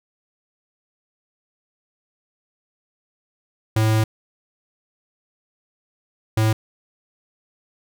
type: tone bursts at uneven times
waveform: square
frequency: 109.7 Hz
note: A2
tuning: 5 cents flat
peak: -16 dBFS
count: 2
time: 3.76-4.04 / 6.37-6.53 s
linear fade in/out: 5 ms
effects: none